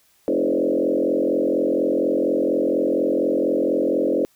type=tone with frequency modulation; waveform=sine; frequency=415.3 Hz; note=G#4; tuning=in tune; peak=-17 dBFS; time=0.28-4.25 s; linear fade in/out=0 ms; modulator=44.2 Hz; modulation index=3.5; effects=white hiss -60 dBFS RMS until 4.35 s